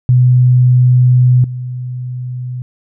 sine tone with level steps, 125.3 Hz, B2, 25 cents sharp, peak -5 / -19 dBFS, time 0.09-2.62 s, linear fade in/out 0 ms, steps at 1.44 s, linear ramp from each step 2 ms, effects none

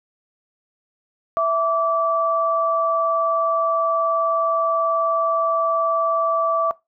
sine tone pair together, 659.3 / 1159.6 Hz, E5 / D6, 0 / -22 cents, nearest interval minor seventh, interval 978 cents, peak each -19 dBFS, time 1.37-6.71 s, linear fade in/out 0 ms, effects noise-tail reverb RT60 0.2 s tail -20 dB re dry

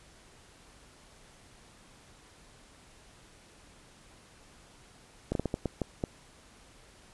slowing click train, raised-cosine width 2 ms, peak -16 dBFS, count 8, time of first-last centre 5.32-6.038 s, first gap 32 ms, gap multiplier 1.38, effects pink hiss -57 dBFS RMS until 7.13 s + resampled to 24000 Hz

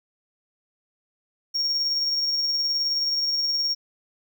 triangle tone with tremolo, 5550 Hz, F8, 12 cents flat, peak -19 dBFS, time 1.54-3.75 s, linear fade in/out 20 ms, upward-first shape triangle, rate 19 Hz, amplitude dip 35%, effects none

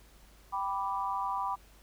sine chord, G major, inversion none, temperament equal, 784 / 987.8 / 1174.7 Hz, G5 / B5 / D6, 0 / 0 / 0 cents, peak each -36 / -33 / -36 dBFS, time 0.52-1.56 s, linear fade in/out 20 ms, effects added 50 Hz sine -57 dBFS peak until 1.82 s + pink hiss -61 dBFS RMS until 1.82 s

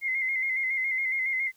sine tone with vibrato, 2093 Hz, C7, in tune, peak -25 dBFS, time 0.01-1.52 s, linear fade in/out 50 ms, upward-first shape square, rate 7.2 Hz, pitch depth 38 cents each way, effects white hiss -64 dBFS RMS until 1.56 s

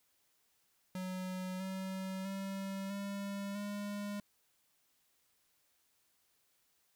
square tone with pitch steps, 185 / 189.65 / 194.42 / 199.31 / 204.3 Hz, F#3 / F#3 / G3 / G3 / G#3, 0 / +43 / -14 / +29 / -28 cents, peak -39 dBFS, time 0.95-4.2 s, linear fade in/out 2 ms, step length 650 ms, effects white hiss -75 dBFS RMS until 6.95 s

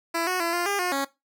10% pulse tone with pitch steps, 334.1 / 366.7 / 337.8 / 348.9 / 402.7 / 359 / 275.7 Hz, E4 / F#4 / E4 / F4 / G4 / F4 / C#4, +23 / -15 / +42 / -2 / +47 / +48 / -9 cents, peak -16 dBFS, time 0.14-1.05 s, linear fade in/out 10 ms, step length 130 ms, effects noise-tail reverb RT60 0.2 s tail -18 dB re dry

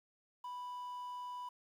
triangle tone with quantisation, 987.8 Hz, B5, in tune, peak -40 dBFS, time 0.44-1.49 s, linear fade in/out 5 ms, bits 11, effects none

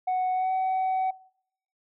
sine tone with pitch glide, 740 to 753.8 Hz, F#5 to F#5, 0 to +32 cents, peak -21 dBFS, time 0.07-1.11 s, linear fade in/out 10 ms, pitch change +32 cents, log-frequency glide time 0.33-0.52 s, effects noise-tail reverb RT60 0.7 s tail -25 dB re dry + tanh soft clip ceiling -22 dBFS

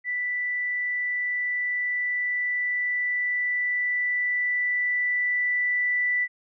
sine tone with level ramp, 1975.5 Hz, B6, in tune, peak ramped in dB -25 to -21 dBFS, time 0.04-6.28 s, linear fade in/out 50 ms, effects none

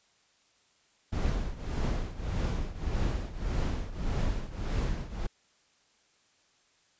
brown noise with tremolo, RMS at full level -27 dBFS, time 1.12-5.27 s, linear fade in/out 10 ms, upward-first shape triangle, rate 1.7 Hz, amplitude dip 85%, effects white hiss -67 dBFS RMS until 6.99 s + resampled to 16000 Hz

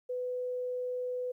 sine tone, 499.1 Hz, B4, 18 cents sharp, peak -32 dBFS, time 0.09-1.32 s, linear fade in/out 10 ms, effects 12-bit

